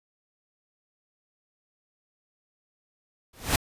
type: noise with exponential growth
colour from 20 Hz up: pink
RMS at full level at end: -18 dBFS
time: 3.33-3.56 s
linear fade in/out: 5 ms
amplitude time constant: 48 ms
effects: resampled to 32000 Hz